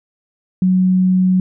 sine tone, 185 Hz, F#3, in tune, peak -10 dBFS, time 0.62-1.4 s, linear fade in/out 2 ms, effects none

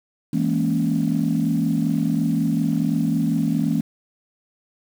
sine chord, A# half-diminished seventh, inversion second, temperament equal, 164.81 / 207.7 / 233.1 / 277.2 Hz, E3 / G#3 / A#3 / C#4, 0 / 0 / 0 / 0 cents, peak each -22 / -25 / -22 / -23 dBFS, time 0.33-3.81 s, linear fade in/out 5 ms, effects tanh soft clip ceiling -10 dBFS + 7-bit

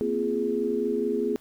sine tone cluster, 233.2 / 257.8 / 344.1 / 416.1 Hz, A#3 / C4 / F4 / G#4, +1 / -26 / -26 / +3 cents, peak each -31 / -31 / -31 / -26 dBFS, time 0.01-1.36 s, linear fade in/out 0 ms, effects pink hiss -57 dBFS RMS until 1.4 s

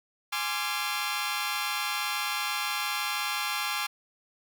15% pulse chord, D half-diminished seventh, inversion second, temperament equal with one note detuned, 830.6 / 1046.5 / 1174.7 / 1369 Hz, Ab5 / C6 / D6 / F6, 0 / 0 / 0 / -35 cents, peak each -28 dBFS, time 0.32-3.87 s, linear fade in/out 10 ms, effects none

